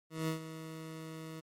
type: tone with ADSR envelope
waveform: 20% pulse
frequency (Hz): 159.9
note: D#3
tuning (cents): +48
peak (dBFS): -26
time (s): 0.1-1.41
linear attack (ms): 180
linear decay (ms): 110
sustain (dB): -12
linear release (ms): 19
effects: MP3 64 kbps